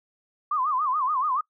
sine tone with vibrato, 1119 Hz, C#6, 16 cents sharp, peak -22 dBFS, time 0.51-1.41 s, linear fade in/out 5 ms, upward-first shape sine, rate 7 Hz, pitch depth 190 cents each way, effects noise-tail reverb RT60 0.1 s tail -22 dB re dry

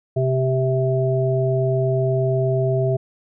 harmonic tone, 130.6 Hz, C3, 3 cents flat, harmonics 1 / 3 / 5, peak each -19 / -22 / -23 dBFS, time 0.16-2.97 s, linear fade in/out 10 ms, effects none

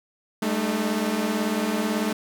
sawtooth tone cluster, 201.1 / 219.2 / 304.4 Hz, G3 / A3 / D#4, +44 / -6 / -38 cents, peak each -25 / -21 / -26 dBFS, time 0.42-2.13 s, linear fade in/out 5 ms, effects none

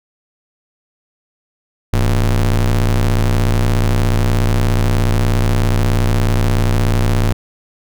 square ring-modulated tone, 63.7 Hz, C2, 46 cents flat, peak -9 dBFS, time 1.93-7.33 s, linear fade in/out 5 ms, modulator 35.3 Hz, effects none

